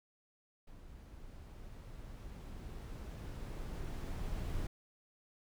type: noise with level ramp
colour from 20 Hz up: brown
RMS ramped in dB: -54 to -38 dBFS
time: 0.67-4.67 s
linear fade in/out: 5 ms
effects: none